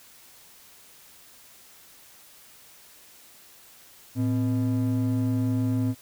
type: ring-modulated tone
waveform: triangle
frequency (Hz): 185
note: F#3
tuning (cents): 0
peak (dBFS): -17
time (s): 4.15-5.95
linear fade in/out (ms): 50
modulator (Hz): 73.3
effects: white hiss -52 dBFS RMS until 6.01 s